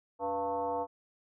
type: tone with frequency modulation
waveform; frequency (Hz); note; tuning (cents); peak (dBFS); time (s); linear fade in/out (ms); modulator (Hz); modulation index
sine; 692; F5; -16; -30; 0.19-0.87; 50; 202; 1.5
effects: none